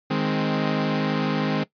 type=chord; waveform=sawtooth; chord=Ab major; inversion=second; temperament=equal; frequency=155.56 / 207.7 / 261.6 Hz; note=Eb3 / Ab3 / C4; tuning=0 / 0 / 0 cents; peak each=-22 dBFS; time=0.1-1.64 s; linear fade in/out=10 ms; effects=noise-tail reverb RT60 0.1 s tail -18 dB re dry + resampled to 11025 Hz